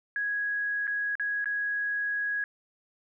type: tone with dropouts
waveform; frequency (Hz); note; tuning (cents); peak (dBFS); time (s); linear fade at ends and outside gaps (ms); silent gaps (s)
sine; 1661.2; G#6; 0; -27; 0.16-2.44; 1; 0.87-0.877 / 1.154-1.197 / 1.444-1.457
effects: none